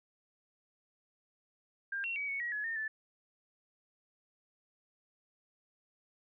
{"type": "tone with pitch steps", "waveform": "sine", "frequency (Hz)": [1598, 2730, 2272, 2218, 1907, 1697, 1823, 1751], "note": ["G6", "F7", "C#7", "C#7", "A#6", "G#6", "A#6", "A6"], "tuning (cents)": [33, -40, 42, 0, 39, 37, -39, -9], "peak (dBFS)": -34, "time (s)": [1.92, 2.88], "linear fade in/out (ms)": 5, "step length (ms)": 120, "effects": []}